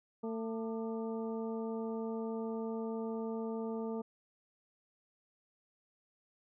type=harmonic tone with a mistuned harmonic; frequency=224.6 Hz; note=A3; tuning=36 cents sharp; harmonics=1 / 2 / 3 / 4 / 5; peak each=-38 / -39 / -48 / -49 / -53 dBFS; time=0.23-4.02 s; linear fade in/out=10 ms; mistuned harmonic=5; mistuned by=+100 cents; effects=none